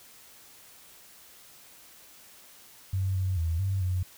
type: tone with pitch steps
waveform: sine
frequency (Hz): 95.4 / 93.8 / 82 / 96.8 / 91.3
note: G2 / F#2 / E2 / G2 / F#2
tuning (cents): -47 / +24 / -9 / -21 / -23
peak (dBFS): -25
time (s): 2.93-4.03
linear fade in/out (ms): 5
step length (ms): 220
effects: white hiss -53 dBFS RMS until 4.17 s